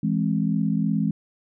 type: chord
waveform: sine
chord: E augmented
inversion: none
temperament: equal with one note detuned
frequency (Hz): 164.81 / 207.7 / 264.1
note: E3 / G#3 / B#3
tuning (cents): 0 / 0 / +16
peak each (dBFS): -24 / -23 / -27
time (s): 0.03-1.11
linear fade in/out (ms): 5
effects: none